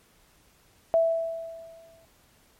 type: tone with exponential decay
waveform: sine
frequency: 659.3 Hz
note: E5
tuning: in tune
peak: -16 dBFS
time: 0.94-2.05 s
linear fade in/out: 0 ms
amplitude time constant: 240 ms
effects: pink hiss -61 dBFS RMS until 2.59 s + MP3 64 kbps